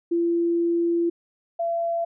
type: tone pair in turn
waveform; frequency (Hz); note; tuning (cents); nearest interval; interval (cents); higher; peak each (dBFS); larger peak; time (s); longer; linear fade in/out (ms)
sine; 340.2 / 676.3; F4 / E5; -45 / +44; octave; 1189; second; -19 / -22; first; 0.11-1.1 / 1.59-2.05; first; 10
effects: none